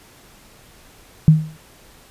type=tone with exponential decay; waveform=sine; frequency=156.3 Hz; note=D#3; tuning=8 cents sharp; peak=-3 dBFS; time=1.28-1.57 s; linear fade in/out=0 ms; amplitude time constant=61 ms; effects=pink hiss -48 dBFS RMS until 2.1 s + resampled to 32000 Hz